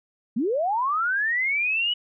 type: linear sweep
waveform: sine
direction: up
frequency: 199.7 to 2960 Hz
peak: -21 dBFS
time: 0.36-1.94 s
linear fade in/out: 10 ms
effects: none